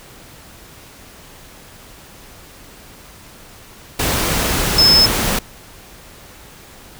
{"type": "tone in noise", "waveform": "sine", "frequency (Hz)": 5210, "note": "E8", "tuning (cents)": -21, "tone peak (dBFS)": -8, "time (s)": [4.78, 5.06], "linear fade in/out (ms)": 5, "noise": "pink", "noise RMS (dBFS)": -18, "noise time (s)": [3.99, 5.39], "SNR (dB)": 7, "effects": ["pink hiss -41 dBFS RMS until 6.99 s"]}